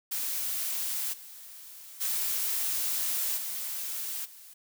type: noise with level steps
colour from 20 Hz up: blue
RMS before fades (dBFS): -32 / -47 / -30 / -35 / -50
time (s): 0.11-4.54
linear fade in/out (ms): 10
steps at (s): 1.12 / 2 / 3.36 / 4.24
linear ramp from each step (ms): 20
effects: none